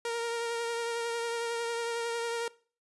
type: tone with vibrato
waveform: sawtooth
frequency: 466.2 Hz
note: A#4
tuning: in tune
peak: -27 dBFS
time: 0.05-2.48 s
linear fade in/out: 2 ms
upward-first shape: triangle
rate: 11 Hz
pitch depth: 23 cents each way
effects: noise-tail reverb RT60 0.4 s tail -21 dB re dry + resampled to 24000 Hz